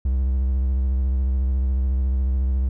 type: tone with vibrato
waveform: triangle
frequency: 65.1 Hz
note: C2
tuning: 8 cents flat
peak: -16 dBFS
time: 0.05-2.69 s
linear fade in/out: 5 ms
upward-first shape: sine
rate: 14 Hz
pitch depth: 64 cents each way
effects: none